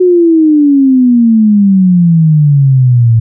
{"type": "exponential sweep", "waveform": "sine", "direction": "down", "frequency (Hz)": [369.4, 111.5], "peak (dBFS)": -3, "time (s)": [0, 3.2], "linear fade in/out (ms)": 10, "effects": []}